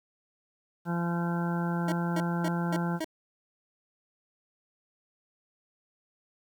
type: harmonic tone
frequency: 171.5 Hz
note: F3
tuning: 31 cents flat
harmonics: 1 / 2 / 3 / 4 / 5 / 6 / 8 / 9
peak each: -28 / -37 / -42 / -42 / -38 / -44 / -41 / -42 dBFS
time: 0.85-3 s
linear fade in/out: 50 ms
type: tone bursts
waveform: 25% pulse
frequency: 318 Hz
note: D#4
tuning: 38 cents sharp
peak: -26 dBFS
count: 5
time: 1.88-3.045 s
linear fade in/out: 2 ms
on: 41 ms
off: 240 ms
effects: 10-bit